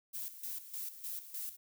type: noise with tremolo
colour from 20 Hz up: violet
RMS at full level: -41 dBFS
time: 0.13-1.57 s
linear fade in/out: 20 ms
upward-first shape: square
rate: 3.3 Hz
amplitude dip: 70%
effects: none